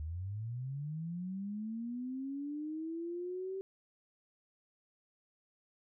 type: linear sweep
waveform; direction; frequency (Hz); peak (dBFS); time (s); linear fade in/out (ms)
sine; up; 73.42 to 388.1; -37; 0-3.61; 0
effects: none